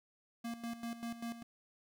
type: tone with tremolo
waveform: square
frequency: 233.1 Hz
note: A#3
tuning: in tune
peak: -39 dBFS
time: 0.44-1.43 s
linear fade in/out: 10 ms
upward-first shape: square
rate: 5.1 Hz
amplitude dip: 70%
effects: none